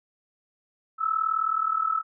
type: tone with amplitude modulation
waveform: sine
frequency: 1305 Hz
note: E6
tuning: 18 cents flat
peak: -19 dBFS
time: 0.98-2.03 s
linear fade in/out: 50 ms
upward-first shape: sine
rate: 39.2 Hz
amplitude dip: 80%
effects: none